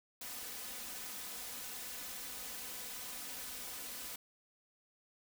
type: noise with comb filter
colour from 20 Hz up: white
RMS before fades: -45 dBFS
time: 0.21-4.16 s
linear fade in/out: 5 ms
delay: 4 ms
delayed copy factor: +0.6
effects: none